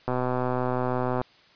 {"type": "click train", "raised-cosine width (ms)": 1, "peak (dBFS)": -13, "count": 144, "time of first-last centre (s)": [0.08, 1.215], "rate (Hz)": 126, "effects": ["white hiss -56 dBFS RMS until 1.55 s", "resampled to 11025 Hz"]}